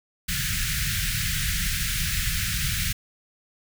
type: band-stop noise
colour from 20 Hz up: pink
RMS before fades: -26 dBFS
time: 0.28-2.93 s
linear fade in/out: 10 ms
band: 180 to 1500 Hz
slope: 48 dB/octave
effects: none